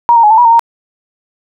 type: tone with pitch steps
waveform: sine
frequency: 946 / 925 / 842 / 887 / 967 / 918 / 929 Hz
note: A#5 / A#5 / G#5 / A5 / B5 / A#5 / A#5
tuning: +25 / -14 / +24 / +14 / -37 / -27 / -6 cents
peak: -3 dBFS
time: 0.09-0.594 s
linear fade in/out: 0 ms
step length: 72 ms
effects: none